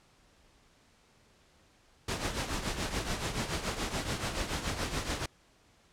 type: noise with tremolo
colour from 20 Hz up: pink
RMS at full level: -31 dBFS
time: 2.08-5.26 s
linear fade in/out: 5 ms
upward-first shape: triangle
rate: 7 Hz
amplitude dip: 70%
effects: pink hiss -64 dBFS RMS until 5.92 s + low-pass 8000 Hz 12 dB/octave